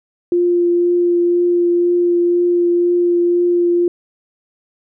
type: tone with vibrato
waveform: sine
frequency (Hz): 349.2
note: F4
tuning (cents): 0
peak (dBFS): -11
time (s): 0.32-3.88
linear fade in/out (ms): 2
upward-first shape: triangle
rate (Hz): 2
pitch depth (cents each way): 12
effects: none